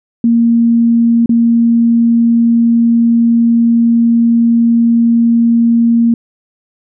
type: tone with dropouts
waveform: sine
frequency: 232.7 Hz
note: A#3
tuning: 3 cents flat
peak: -6 dBFS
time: 0.24-6.14 s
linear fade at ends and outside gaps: 2 ms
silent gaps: 1.26-1.293 s
effects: none